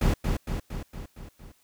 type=noise with echo; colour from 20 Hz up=brown; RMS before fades=-22 dBFS; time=0.01-0.14 s; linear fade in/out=5 ms; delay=230 ms; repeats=6; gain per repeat=-4 dB; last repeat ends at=1.52 s; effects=white hiss -65 dBFS RMS until 1.63 s